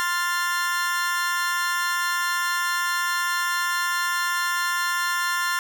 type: chord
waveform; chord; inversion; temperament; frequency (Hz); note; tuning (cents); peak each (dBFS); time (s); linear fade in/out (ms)
40% pulse; F major; second; equal; 1046.5 / 1396.9 / 1760; C6 / F6 / A6; 0 / 0 / 0; -26; 0-5.59; 0
effects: 9-bit